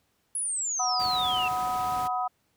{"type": "exponential sweep", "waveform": "sine", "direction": "down", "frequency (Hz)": [10660, 2637], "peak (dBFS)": -27, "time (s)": [0.35, 1.48], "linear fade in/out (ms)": 2}
{"type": "chord", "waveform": "sine", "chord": "B major", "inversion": "second", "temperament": "equal with one note detuned", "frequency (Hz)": [740, 987.8, 1262.6], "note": ["F#5", "B5", "D#6"], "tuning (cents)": [0, 0, 25], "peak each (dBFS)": [-28, -33, -31], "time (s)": [0.79, 2.28], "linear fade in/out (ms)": 10}
{"type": "noise", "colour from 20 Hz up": "pink", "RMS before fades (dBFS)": -40, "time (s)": [0.99, 2.08], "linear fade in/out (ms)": 10}
{"effects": ["pink hiss -71 dBFS RMS until 2.56 s", "high-pass 60 Hz 12 dB/octave"]}